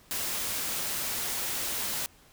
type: noise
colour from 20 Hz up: white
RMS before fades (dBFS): -32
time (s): 0.11-2.06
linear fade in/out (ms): 0
effects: pink hiss -58 dBFS RMS until 2.32 s